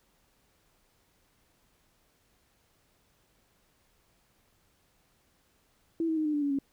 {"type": "tone with pitch steps", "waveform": "sine", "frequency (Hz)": [329.6, 320, 310.7, 301.7, 293, 284.5, 276.2], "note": ["E4", "D#4", "D#4", "D4", "D4", "C#4", "C#4"], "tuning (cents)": [0, 49, -2, 47, -4, 45, -6], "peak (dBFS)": -26, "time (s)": [6, 6.588], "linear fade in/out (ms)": 2, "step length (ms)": 84, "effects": ["pink hiss -69 dBFS RMS until 6.72 s"]}